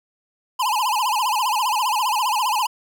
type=tone with vibrato; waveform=square; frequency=932.3 Hz; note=A#5; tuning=in tune; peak=-19 dBFS; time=0.59-2.67 s; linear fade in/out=10 ms; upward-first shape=sine; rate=15 Hz; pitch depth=200 cents each way; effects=none